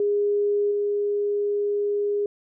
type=tone with level steps; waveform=sine; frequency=410.1 Hz; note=G#4; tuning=22 cents flat; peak=-19 / -21 dBFS; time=0-2.26 s; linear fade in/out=2 ms; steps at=0.71 s; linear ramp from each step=5 ms; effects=none